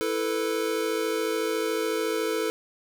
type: chord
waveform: square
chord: E suspended fourth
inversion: none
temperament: equal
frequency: 329.6 / 440 / 493.9 Hz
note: E4 / A4 / B4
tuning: 0 / 0 / 0 cents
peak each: -32 / -28 / -32 dBFS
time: 0.01-2.5 s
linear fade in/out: 0 ms
effects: none